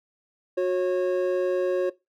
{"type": "tone pair together", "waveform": "triangle", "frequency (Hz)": [364.7, 546.4], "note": ["F#4", "C#5"], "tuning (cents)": [-25, -25], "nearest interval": "perfect fifth", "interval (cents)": 700, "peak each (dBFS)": [-22, -22], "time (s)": [0.57, 1.9], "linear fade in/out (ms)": 10, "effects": ["noise-tail reverb RT60 0.2 s tail -19 dB re dry"]}